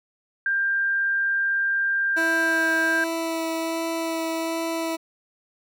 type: tone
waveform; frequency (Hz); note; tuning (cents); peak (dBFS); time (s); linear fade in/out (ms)
sine; 1591; G6; +25; -20; 0.46-3.04; 2
type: tone with vibrato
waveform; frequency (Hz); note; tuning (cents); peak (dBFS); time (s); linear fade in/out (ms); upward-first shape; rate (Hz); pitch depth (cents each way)
20% pulse; 327.9; E4; -9; -20; 2.16-4.97; 20; sine; 1.3; 10
effects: none